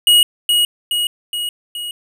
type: tone with echo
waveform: square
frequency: 2896 Hz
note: F#7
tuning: 38 cents flat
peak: -8 dBFS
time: 0.07-0.23 s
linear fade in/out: 2 ms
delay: 420 ms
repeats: 4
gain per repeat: -4 dB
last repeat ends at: 1.91 s
effects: none